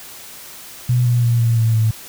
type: tone with pitch steps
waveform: sine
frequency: 123.47 / 120.86 / 118.3 / 115.8 / 113.35 / 110.96 Hz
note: B2 / B2 / A#2 / A#2 / A#2 / A2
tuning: 0 / -37 / +26 / -11 / -48 / +15 cents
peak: -12 dBFS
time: 0.89-1.91 s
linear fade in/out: 5 ms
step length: 170 ms
effects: white hiss -37 dBFS RMS until 2.08 s